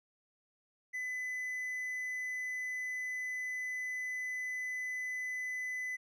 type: tone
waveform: triangle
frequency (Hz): 2007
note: B6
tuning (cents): +27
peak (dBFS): -34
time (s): 0.93-5.97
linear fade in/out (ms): 20
effects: none